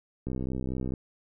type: click train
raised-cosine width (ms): 3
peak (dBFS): -20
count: 44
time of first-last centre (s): 0.27-0.938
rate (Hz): 64.4
effects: none